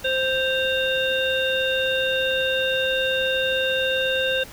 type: harmonic tone with a mistuned harmonic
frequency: 523.3 Hz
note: C5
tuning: in tune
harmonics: 1 / 3 / 5 / 7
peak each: -23 / -26 / -27 / -27 dBFS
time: 0.04-4.44 s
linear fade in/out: 10 ms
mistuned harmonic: 5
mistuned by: +100 cents
effects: pink hiss -42 dBFS RMS until 4.52 s